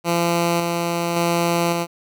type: tone with tremolo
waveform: 10% pulse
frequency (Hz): 170.7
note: F3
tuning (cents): -39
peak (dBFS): -9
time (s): 0.04-1.87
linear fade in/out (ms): 50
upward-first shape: square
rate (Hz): 0.89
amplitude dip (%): 30
effects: none